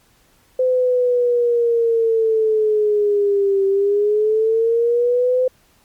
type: linear two-way sweep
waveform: sine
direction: down then up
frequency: 513 to 388.8 to 513 Hz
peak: -13 dBFS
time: 0.59-5.48 s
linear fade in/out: 5 ms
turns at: 3.66 s
effects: pink hiss -56 dBFS RMS until 5.84 s + MP3 96 kbps